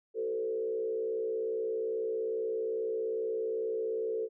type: tone with frequency modulation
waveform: sine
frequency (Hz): 445.9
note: A4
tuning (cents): +23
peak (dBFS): -30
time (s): 0.14-4.29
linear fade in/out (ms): 50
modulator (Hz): 62.4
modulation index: 0.78
effects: none